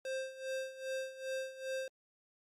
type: tone with tremolo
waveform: square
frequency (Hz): 527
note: C5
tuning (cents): +12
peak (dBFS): -36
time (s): 0.05-1.88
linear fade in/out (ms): 2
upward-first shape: sine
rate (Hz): 2.5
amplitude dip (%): 80
effects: low-pass 9000 Hz 12 dB/octave + Opus 48 kbps